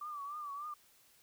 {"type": "tone with vibrato", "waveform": "sine", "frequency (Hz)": 1168, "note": "D6", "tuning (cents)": -10, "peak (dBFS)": -40, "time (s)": [0.01, 0.74], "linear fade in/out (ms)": 5, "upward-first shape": "triangle", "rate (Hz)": 3.4, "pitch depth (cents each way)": 94, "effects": ["white hiss -66 dBFS RMS until 1.22 s"]}